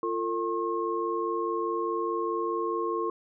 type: tone cluster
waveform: sine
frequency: 345.9 / 450.7 / 1077 Hz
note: F4 / A4 / C6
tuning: -17 / +42 / +50 cents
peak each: -31 dBFS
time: 0.03-3.1 s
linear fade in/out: 2 ms
effects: none